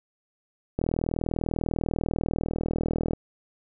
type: click train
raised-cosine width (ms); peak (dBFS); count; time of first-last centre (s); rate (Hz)
2; -13; 95; 0.79-3.134; 40.1
effects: none